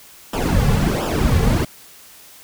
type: noise with flanger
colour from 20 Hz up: brown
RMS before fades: -17 dBFS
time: 0.33-1.65 s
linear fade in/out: 5 ms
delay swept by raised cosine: 0.47 to 3.27 ms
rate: 1.4 Hz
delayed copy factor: -0.9
effects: white hiss -44 dBFS RMS until 2.43 s